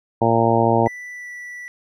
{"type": "harmonic tone", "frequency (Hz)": 115.1, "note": "A#2", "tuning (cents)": -22, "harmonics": [1, 2, 3, 4, 5, 6, 7, 8], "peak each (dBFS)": [-22, -22, -22, -22, -22, -22, -22, -22], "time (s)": [0.21, 0.88], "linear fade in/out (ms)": 10}
{"type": "tone with pitch glide", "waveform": "triangle", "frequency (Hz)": [1975.5, 1960.7], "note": ["B6", "B6"], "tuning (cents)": [0, -13], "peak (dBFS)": -30, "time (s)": [0.86, 1.68], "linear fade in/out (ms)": 0, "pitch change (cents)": -13, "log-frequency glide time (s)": [1.13, 1.3]}
{"effects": []}